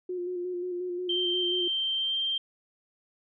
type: tone with vibrato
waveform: sine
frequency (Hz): 358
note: F4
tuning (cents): +43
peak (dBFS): -30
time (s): 0.09-1.68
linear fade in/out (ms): 5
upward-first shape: square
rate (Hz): 5.6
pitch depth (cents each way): 25
type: tone with pitch glide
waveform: sine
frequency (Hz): 3136 to 3160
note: G7 to G7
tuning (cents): 0 to +13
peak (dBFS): -26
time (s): 1.09-2.38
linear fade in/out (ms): 5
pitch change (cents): +13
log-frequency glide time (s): 1.96-2.16
effects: none